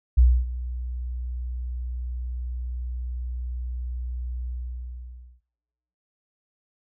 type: tone with ADSR envelope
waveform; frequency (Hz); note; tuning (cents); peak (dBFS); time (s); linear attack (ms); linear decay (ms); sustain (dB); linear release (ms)
sine; 61.4; B1; -9; -10; 0.17-5.41; 14; 270; -18; 930
effects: noise-tail reverb RT60 1.0 s tail -20 dB re dry + tanh soft clip ceiling -7 dBFS